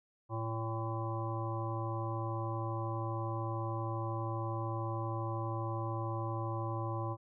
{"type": "harmonic tone", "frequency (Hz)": 112.8, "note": "A2", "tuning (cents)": 44, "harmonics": [1, 3, 5, 7, 9, 10], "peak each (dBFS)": [-36, -42, -44, -45, -42, -48], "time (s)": [0.29, 7.17], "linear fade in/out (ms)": 50, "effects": []}